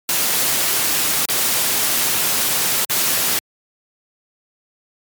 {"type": "noise with dropouts", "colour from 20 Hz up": "white", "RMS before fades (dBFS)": -18, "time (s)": [0.09, 3.39], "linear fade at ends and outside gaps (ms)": 1, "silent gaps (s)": [[1.255, 1.287], [2.849, 2.897]], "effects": ["high-pass 100 Hz 12 dB/octave", "MP3 96 kbps"]}